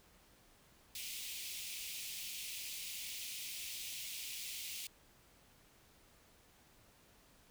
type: high-pass noise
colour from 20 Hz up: pink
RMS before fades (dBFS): -45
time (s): 0.95-4.87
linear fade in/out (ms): 2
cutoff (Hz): 2300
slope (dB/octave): 48
effects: pink hiss -66 dBFS RMS until 7.5 s